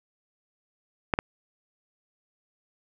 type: clicks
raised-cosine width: 0.5 ms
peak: -7 / -9 dBFS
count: 2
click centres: 1.138 / 1.189 s
effects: 8-bit